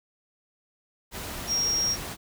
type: tone in noise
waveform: sine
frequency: 5600 Hz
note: F8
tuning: 4 cents sharp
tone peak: -23 dBFS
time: 1.47-1.97 s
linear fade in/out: 50 ms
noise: pink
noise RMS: -36 dBFS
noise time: 1.11-2.17 s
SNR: +10 dB
effects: none